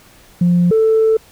sine tone pair in turn, 175.4 / 442.2 Hz, F3 / A4, +8 / +9 cents, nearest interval octave + major third, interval 1601 cents, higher second, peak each -8 dBFS, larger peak neither, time 0.41-0.71 / 0.71-1.17 s, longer second, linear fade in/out 5 ms, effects tanh soft clip ceiling -6 dBFS + pink hiss -46 dBFS RMS until 1.31 s

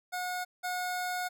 25% pulse tone pair in turn, 725 / 725 Hz, F#5 / F#5, -35 / -35 cents, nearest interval unison, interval 0 cents, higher neither, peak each -29 / -28 dBFS, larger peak second, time 0.12-0.45 / 0.63-1.29 s, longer second, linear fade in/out 20 ms, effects none

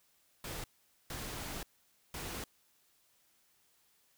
pink noise bursts at uneven times, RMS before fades -42 dBFS, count 3, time 0.44-0.64 / 1.1-1.63 / 2.14-2.44 s, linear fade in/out 2 ms, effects white hiss -71 dBFS RMS until 4.17 s

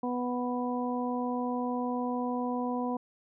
harmonic tone, 246.9 Hz, B3, in tune, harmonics 1 / 2 / 3 / 4, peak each -31 / -36 / -37 / -37 dBFS, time 0.03-2.97 s, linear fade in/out 5 ms, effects none

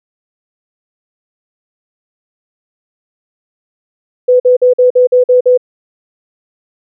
sine tone bursts, 499.3 Hz, B4, 19 cents sharp, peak -4 dBFS, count 8, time 4.28-5.576 s, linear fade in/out 10 ms, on 120 ms, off 48 ms, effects none

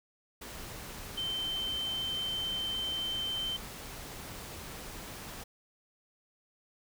sine tone in noise, 3101 Hz, G7, 19 cents flat, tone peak -32 dBFS, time 1.17-3.57 s, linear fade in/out 10 ms, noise pink, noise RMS -44 dBFS, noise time 0.41-5.44 s, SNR +9 dB, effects none

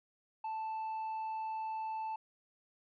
sine tone with tanh clipping, 880 Hz, A5, in tune, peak -37 dBFS, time 0.44-2.16 s, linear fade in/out 5 ms, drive 3 dB, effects none

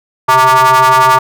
square ring-modulated tone, 130.7 Hz, C3, 1 cent flat, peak -3 dBFS, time 0.28-1.19 s, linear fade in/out 10 ms, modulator 1040 Hz, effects none

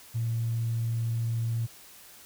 triangle tone with tanh clipping, 115.3 Hz, A#2, 19 cents flat, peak -26 dBFS, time 0.14-1.67 s, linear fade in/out 20 ms, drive 4 dB, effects white hiss -51 dBFS RMS until 2.25 s

